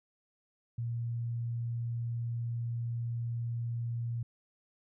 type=tone; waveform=sine; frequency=117.6 Hz; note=A#2; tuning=16 cents sharp; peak=-32 dBFS; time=0.78-4.23 s; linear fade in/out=5 ms; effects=none